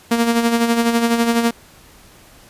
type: tone with tremolo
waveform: sawtooth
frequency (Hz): 233.1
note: A#3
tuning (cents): 0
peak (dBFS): -8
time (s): 0.11-1.51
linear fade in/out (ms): 5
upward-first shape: sine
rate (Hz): 12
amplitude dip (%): 55
effects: pink hiss -46 dBFS RMS until 2.49 s + resampled to 32000 Hz